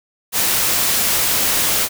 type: noise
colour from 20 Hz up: white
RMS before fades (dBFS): -17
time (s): 0.32-1.89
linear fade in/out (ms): 50
effects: none